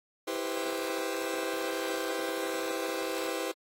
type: chord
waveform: sawtooth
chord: C major seventh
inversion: first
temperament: just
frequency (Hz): 327 / 392.4 / 490.5 / 523.3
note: E4 / G4 / B4 / C5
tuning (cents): -14 / +2 / -12 / 0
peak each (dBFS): -33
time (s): 0.27-3.52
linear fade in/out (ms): 10
effects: AAC 48 kbps